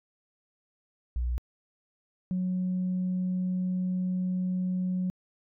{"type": "tone pair in turn", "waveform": "sine", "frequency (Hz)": [60.7, 183.32], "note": ["B1", "F#3"], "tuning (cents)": [-29, -16], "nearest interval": "octave + perfect fifth", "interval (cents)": 1913, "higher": "second", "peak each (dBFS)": -25, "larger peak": "neither", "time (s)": [[1.16, 1.38], [2.31, 5.1]], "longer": "second", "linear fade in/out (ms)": 0, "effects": ["tanh soft clip ceiling -23 dBFS"]}